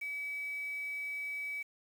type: tone with quantisation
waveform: sine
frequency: 2285 Hz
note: D7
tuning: 48 cents flat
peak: -36 dBFS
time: 0.01-1.63 s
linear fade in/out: 10 ms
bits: 9
effects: none